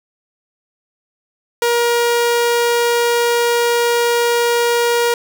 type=tone; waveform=sawtooth; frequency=474.2 Hz; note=A#4; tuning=30 cents sharp; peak=-9 dBFS; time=1.62-5.14 s; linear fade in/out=2 ms; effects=none